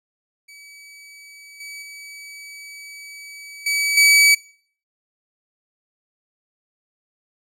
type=tone with level steps; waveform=sawtooth; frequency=2284 Hz; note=D7; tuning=49 cents flat; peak=-38 / -30 / -33 / -15 / -7 dBFS; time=0.48-4.35 s; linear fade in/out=10 ms; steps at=1.6 / 1.82 / 3.66 / 3.97 s; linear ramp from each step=5 ms; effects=noise-tail reverb RT60 0.5 s tail -21 dB re dry + low-pass 12000 Hz 12 dB/octave